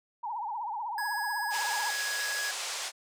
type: tone with vibrato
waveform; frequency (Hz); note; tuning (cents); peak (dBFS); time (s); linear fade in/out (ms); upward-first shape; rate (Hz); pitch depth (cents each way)
sine; 893; A5; +25; -32; 0.23-1.91; 10; triangle; 16; 190
type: tone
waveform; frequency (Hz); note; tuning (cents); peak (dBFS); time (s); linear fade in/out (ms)
square; 1668; G#6; +7; -33; 0.98-2.51; 2
type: band-pass noise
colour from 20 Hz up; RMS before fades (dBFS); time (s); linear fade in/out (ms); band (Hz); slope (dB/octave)
white; -36; 1.5-2.92; 50; 500 to 8000; 24
effects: none